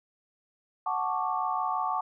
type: chord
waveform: sine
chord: D major seventh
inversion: first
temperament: equal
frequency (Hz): 740 / 880 / 1108.7 / 1174.7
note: F#5 / A5 / C#6 / D6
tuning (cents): 0 / 0 / 0 / 0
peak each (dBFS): -32 / -32 / -32 / -33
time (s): 0.86-2.01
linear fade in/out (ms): 5
effects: none